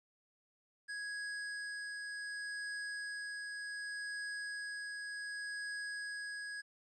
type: tone with tremolo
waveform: square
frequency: 1661.2 Hz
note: G#6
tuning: in tune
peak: -40 dBFS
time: 0.88-6.62 s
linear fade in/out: 20 ms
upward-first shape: triangle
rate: 0.67 Hz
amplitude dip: 25%
effects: resampled to 24000 Hz + 13-bit